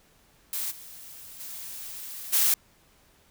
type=noise with level steps; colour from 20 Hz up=blue; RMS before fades=-31 / -45 / -39 / -22 dBFS; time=0.53-2.54 s; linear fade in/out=2 ms; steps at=0.7 / 1.39 / 2.32 s; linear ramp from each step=20 ms; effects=pink hiss -61 dBFS RMS until 3.3 s